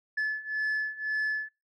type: beating tone pair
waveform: sine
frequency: 1726 / 1727.9 Hz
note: A6 / A6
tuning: -34 / -32 cents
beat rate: 1.9 Hz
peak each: -30 / -28 dBFS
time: 0.17-1.49 s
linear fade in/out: 10 ms
effects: noise-tail reverb RT60 0.3 s tail -25 dB re dry + tanh soft clip ceiling -25 dBFS